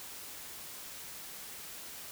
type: silence
effects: white hiss -46 dBFS RMS until 2.11 s